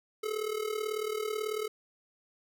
square tone with amplitude modulation, 430 Hz, A4, 40 cents flat, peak -29 dBFS, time 0.23-1.68 s, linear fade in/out 10 ms, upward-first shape sine, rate 38.2 Hz, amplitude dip 75%, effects none

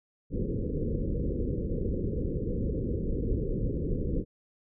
pink low-pass noise, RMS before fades -30 dBFS, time 0.3-4.25 s, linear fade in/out 50 ms, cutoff 520 Hz, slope 96 dB/octave, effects none

